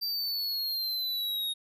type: exponential sweep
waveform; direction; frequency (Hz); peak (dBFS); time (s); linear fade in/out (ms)
square; down; 4699 to 3729; -30; 0.01-1.54; 20
effects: none